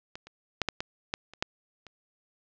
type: clicks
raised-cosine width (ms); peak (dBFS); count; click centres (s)
0.2; -22 / -29 / -8 / -9 / -14 / -11 / -29 / -9 / -29; 9; 0.155 / 0.27 / 0.617 / 0.687 / 0.805 / 1.139 / 1.336 / 1.425 / 1.867
effects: low-pass 5000 Hz 12 dB/octave